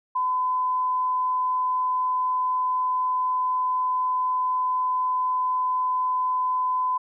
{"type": "tone", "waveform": "sine", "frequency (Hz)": 1012, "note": "B5", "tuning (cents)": 42, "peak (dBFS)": -21, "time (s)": [0.15, 6.98], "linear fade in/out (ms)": 10, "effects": []}